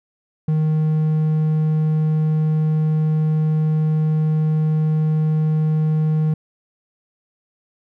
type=tone; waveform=triangle; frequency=155.56 Hz; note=D#3; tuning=in tune; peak=-13 dBFS; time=0.48-6.34 s; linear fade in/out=5 ms; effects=none